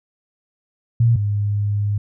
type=tone pair in turn; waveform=sine; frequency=116.54 / 102.81 Hz; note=A#2 / G#2; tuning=0 / -17 cents; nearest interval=major second; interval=217 cents; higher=first; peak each=-11 / -17 dBFS; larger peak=first; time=1-1.16 / 1.16-1.98 s; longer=second; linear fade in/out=5 ms; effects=none